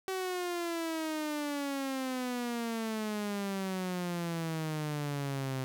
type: exponential sweep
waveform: sawtooth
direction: down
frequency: 381.6 to 129.9 Hz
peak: -29 dBFS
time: 0.08-5.64 s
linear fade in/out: 0 ms
effects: none